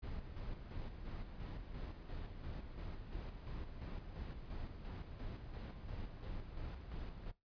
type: noise with tremolo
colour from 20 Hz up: brown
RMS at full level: -45 dBFS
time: 0.02-7.32 s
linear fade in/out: 20 ms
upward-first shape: square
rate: 2.9 Hz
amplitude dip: 45%
effects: noise-tail reverb RT60 0.2 s tail -18 dB re dry + resampled to 11025 Hz